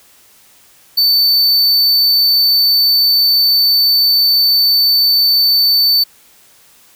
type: tone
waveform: square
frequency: 4533 Hz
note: C#8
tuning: 38 cents sharp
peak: -9 dBFS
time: 0.97-6.04 s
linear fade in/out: 10 ms
effects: white hiss -47 dBFS RMS until 6.95 s